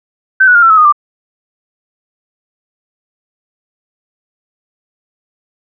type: tone with pitch steps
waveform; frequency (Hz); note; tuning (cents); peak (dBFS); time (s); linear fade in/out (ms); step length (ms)
sine; 1538 / 1471.9 / 1408.7 / 1348.2 / 1290.3 / 1234.9 / 1181.9; G6 / F#6 / F6 / E6 / E6 / D#6 / D6; -33 / -9 / +15 / +39 / -37 / -13 / +11; -3; 0.4-0.925; 10; 75
effects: none